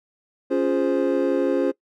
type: chord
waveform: triangle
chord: Db major seventh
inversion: none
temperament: equal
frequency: 277.2 / 349.2 / 415.3 / 523.3 Hz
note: Db4 / F4 / Ab4 / C5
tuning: 0 / 0 / 0 / 0 cents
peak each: -21 / -22 / -24 / -22 dBFS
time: 0.5-1.72 s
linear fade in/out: 20 ms
effects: noise-tail reverb RT60 0.1 s tail -21 dB re dry